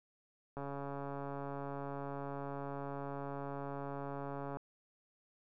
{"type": "click train", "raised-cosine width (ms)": 1, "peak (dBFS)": -29, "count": 561, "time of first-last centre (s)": [0.57, 4.57], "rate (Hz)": 140, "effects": []}